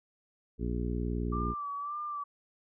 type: harmonic tone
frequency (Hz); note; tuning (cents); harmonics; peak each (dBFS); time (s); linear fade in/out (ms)
59.7; A#1; +42; 1 / 2 / 3 / 4 / 5 / 6 / 7; -33 / -38 / -38 / -38 / -42 / -42 / -42; 0.58-1.55; 50
type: tone with vibrato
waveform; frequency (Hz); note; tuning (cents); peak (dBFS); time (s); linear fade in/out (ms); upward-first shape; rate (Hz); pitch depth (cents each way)
sine; 1167; D6; -11; -34; 1.32-2.24; 10; sine; 1.8; 48
effects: none